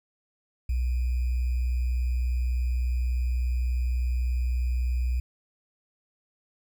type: tone with sample-and-hold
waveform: sine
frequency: 61.74 Hz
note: B1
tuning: in tune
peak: -23 dBFS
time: 0.69-5.2 s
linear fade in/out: 5 ms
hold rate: 2450 Hz
effects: none